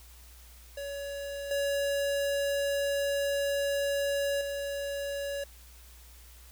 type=tone with level steps; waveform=square; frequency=563 Hz; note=C#5; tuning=27 cents sharp; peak=-36 / -28 / -33 dBFS; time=0.77-5.44 s; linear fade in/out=5 ms; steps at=1.51 / 4.41 s; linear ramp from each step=2 ms; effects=added 60 Hz sine -51 dBFS peak until 6.51 s + white hiss -56 dBFS RMS until 6.51 s